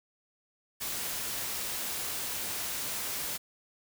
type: noise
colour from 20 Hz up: white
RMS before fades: -35 dBFS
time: 0.8-3.38 s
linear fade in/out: 20 ms
effects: none